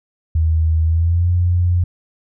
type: tone with pitch glide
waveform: sine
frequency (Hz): 80.1 to 88.36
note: E2 to F2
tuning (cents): -49 to +21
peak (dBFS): -12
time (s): 0.35-1.84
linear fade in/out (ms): 5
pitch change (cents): +170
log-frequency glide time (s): 0.84-1.3
effects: none